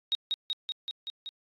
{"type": "tone with echo", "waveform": "sine", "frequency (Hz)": 3766, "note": "A#7", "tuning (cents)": 17, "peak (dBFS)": -24, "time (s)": [0.12, 0.15], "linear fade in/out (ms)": 0, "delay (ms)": 190, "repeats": 6, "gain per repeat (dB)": -2, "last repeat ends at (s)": 1.29, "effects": ["AAC 32 kbps"]}